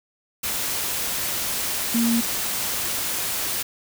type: tone in noise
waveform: sine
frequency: 232.4 Hz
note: A#3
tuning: 5 cents flat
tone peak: -18 dBFS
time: 1.94-2.21 s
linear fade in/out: 10 ms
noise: white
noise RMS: -26 dBFS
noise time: 0.43-3.63 s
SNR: +5 dB
effects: none